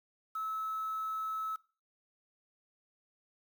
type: tone with quantisation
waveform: sine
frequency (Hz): 1300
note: E6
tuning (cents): -24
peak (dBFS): -34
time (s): 0.35-1.56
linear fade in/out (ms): 5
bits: 9
effects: noise-tail reverb RT60 0.4 s tail -21 dB re dry